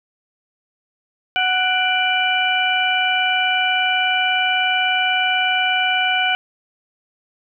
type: harmonic tone with a mistuned harmonic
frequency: 742 Hz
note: F#5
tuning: 5 cents sharp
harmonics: 1 / 2 / 3 / 4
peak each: -21 / -21 / -21 / -21 dBFS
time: 1.36-6.35 s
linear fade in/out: 0 ms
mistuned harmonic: 3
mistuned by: +98 cents
effects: none